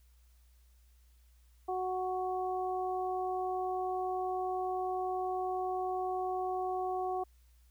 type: harmonic tone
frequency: 370 Hz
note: F#4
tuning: in tune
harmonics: 1 / 2 / 3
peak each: -36 / -34 / -43 dBFS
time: 1.68-7.24 s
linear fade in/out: 10 ms
effects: added 60 Hz sine -60 dBFS peak until 7.7 s + white hiss -73 dBFS RMS until 7.7 s